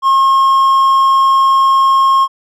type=tone; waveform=triangle; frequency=1077 Hz; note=C6; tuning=50 cents sharp; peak=-5 dBFS; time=0.02-2.28 s; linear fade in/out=50 ms; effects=none